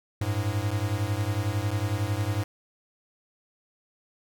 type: beating tone pair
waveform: square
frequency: 98 / 109 Hz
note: G2 / A2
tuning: 0 / -16 cents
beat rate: 11 Hz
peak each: -29 dBFS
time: 0.21-2.44 s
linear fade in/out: 5 ms
effects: none